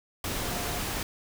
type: tone in noise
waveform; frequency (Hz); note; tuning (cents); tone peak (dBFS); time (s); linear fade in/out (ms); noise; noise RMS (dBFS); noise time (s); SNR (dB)
sine; 707; F5; +21; -40; 0.42-0.78; 2; pink; -32; 0.24-1.03; -11
effects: none